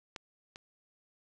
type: clicks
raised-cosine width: 0.2 ms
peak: -23 / -29 dBFS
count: 2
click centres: 0.162 / 0.559 s
effects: resampled to 22050 Hz

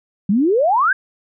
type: exponential sweep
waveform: sine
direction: up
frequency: 185 to 1647 Hz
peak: -12 dBFS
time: 0.29-0.93 s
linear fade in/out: 5 ms
effects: none

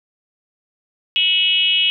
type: tone with frequency modulation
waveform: sine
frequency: 2935 Hz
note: F#7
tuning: 15 cents flat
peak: -13 dBFS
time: 1.16-1.9 s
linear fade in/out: 0 ms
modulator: 352 Hz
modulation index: 1
effects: none

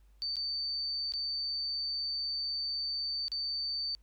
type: tone with dropouts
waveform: sine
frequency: 4572 Hz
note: D8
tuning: 47 cents flat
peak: -32 dBFS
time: 0.22-3.95 s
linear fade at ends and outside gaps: 0 ms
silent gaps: 0.357-0.367 / 1.122-1.137 / 3.282-3.318 s
effects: added 50 Hz sine -58 dBFS peak until 4.02 s + pink hiss -75 dBFS RMS until 4.02 s

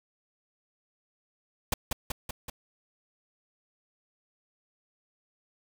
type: noise with echo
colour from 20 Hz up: pink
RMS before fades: -26 dBFS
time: 1.72-1.74 s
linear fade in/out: 5 ms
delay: 190 ms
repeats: 4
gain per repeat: -3 dB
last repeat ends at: 2.5 s
effects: none

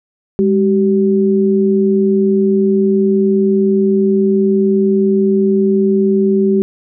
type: tone pair together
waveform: sine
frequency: 203.6 / 384.3 Hz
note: G#3 / G4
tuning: -34 / -34 cents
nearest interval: major seventh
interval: 1100 cents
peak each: -12 dBFS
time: 0.39-6.62 s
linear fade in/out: 0 ms
effects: none

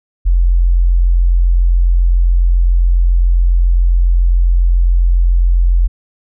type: tone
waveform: sine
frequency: 43.65 Hz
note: F1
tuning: in tune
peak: -7 dBFS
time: 0.25-5.88 s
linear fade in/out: 20 ms
effects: none

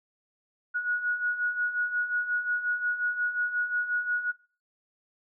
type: beating tone pair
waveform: sine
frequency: 1453 / 1458.6 Hz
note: F#6 / F#6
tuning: -32 / -25 cents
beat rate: 5.6 Hz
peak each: -33 / -28 dBFS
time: 0.74-4.32 s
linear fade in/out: 20 ms
effects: noise-tail reverb RT60 0.4 s tail -20 dB re dry

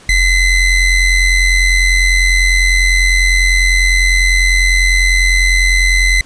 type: ring-modulated tone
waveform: square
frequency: 1005 Hz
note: B5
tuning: 30 cents sharp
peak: -6 dBFS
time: 0.09-6.21 s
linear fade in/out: 2 ms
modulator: 1050 Hz
effects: pink hiss -41 dBFS RMS until 6.25 s + resampled to 22050 Hz

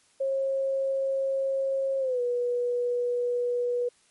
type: tone with pitch glide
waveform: sine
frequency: 540 to 486.7 Hz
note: C#5 to B4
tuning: -45 to -25 cents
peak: -24 dBFS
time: 0.2-3.89 s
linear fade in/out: 10 ms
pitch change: -180 cents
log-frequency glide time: 1.99-2.21 s
effects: white hiss -63 dBFS RMS until 4.1 s + MP3 48 kbps

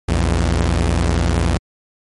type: tone pair together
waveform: sawtooth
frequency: 59.66 / 84.3 Hz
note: A#1 / E2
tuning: +41 / +39 cents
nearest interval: tritone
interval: 598 cents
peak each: -13 dBFS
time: 0.08-1.58 s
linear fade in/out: 10 ms
effects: MP3 48 kbps

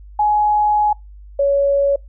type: tone pair in turn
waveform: sine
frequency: 840 / 560.6 Hz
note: G#5 / C#5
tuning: +19 / +19 cents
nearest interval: perfect fifth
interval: 700 cents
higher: first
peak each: -12 dBFS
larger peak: neither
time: 0.19-0.93 / 1.39-1.96 s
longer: first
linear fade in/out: 5 ms
effects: noise-tail reverb RT60 0.2 s tail -25 dB re dry + added 50 Hz sine -36 dBFS peak until 2.08 s

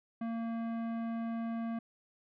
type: tone with tanh clipping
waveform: sine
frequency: 229.1 Hz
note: A#3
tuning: 30 cents flat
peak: -36 dBFS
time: 0.21-1.79 s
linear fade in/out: 5 ms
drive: 15 dB
effects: none

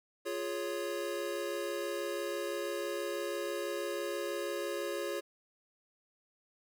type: chord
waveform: square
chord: Db major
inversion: first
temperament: equal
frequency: 349.2 / 415.3 / 554.4 Hz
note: F4 / Ab4 / Db5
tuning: 0 / 0 / 0 cents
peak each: -40 / -40 / -39 dBFS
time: 0.25-5.21 s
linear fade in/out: 20 ms
effects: none

